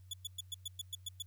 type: tone bursts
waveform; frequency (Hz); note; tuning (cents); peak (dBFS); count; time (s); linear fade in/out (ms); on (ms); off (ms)
sawtooth; 3441; A7; -39; -35; 9; 0.11-1.224; 5; 26; 110
effects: added 92 Hz sine -54 dBFS peak until 1.26 s + white hiss -75 dBFS RMS until 1.26 s